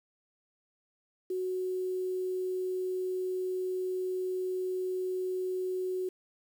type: tone with quantisation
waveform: sine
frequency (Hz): 370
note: F#4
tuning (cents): 0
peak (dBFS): -30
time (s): 1.3-6.09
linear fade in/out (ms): 5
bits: 9
effects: none